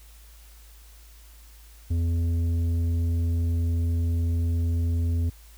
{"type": "tone with tanh clipping", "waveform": "triangle", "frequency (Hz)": 84.2, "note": "E2", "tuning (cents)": 37, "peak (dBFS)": -23, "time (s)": [1.9, 5.3], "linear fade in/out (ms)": 10, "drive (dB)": 12, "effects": ["added 54 Hz sine -47 dBFS peak until 5.57 s", "white hiss -55 dBFS RMS until 5.57 s"]}